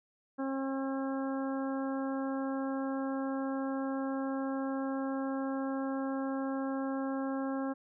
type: harmonic tone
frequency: 269.3 Hz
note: C#4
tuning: 50 cents flat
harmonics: 1 / 2 / 3 / 4 / 5 / 6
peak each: -33 / -39 / -43 / -45 / -47 / -49 dBFS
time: 0.38-7.74 s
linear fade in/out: 20 ms
effects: none